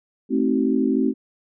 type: chord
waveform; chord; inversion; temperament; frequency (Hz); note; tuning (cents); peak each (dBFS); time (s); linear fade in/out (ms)
sine; A diminished seventh; none; just; 220 / 264 / 316.8 / 380.2; A3 / C4 / Eb4 / Gb4; 0 / +16 / +31 / +47; -23 / -20 / -25 / -25; 0.29-1.14; 50
effects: none